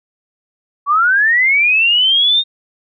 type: linear sweep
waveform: sine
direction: up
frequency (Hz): 1108.7 to 3700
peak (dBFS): -9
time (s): 0.86-2.44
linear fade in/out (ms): 50
effects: none